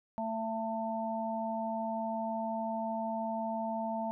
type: harmonic tone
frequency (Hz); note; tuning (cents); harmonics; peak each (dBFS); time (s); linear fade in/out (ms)
223.4; A3; +27; 1 / 3 / 4; -37 / -36 / -37; 0.18-4.11; 0
effects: none